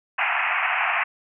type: band-pass noise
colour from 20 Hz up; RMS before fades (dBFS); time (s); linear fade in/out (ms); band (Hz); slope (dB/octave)
white; -23; 0.18-1.04; 10; 670 to 2700; 96
effects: none